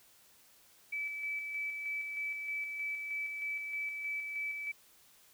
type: tone with tremolo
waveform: sine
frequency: 2304 Hz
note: D7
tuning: 34 cents flat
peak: -34 dBFS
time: 0.92-4.72 s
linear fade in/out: 10 ms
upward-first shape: square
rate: 3.2 Hz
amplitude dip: 35%
effects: white hiss -63 dBFS RMS until 5.33 s